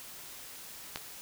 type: clicks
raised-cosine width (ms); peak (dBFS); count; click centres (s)
0.2; -17 / -26; 2; 0.959 / 0.973
effects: white hiss -47 dBFS RMS until 1.21 s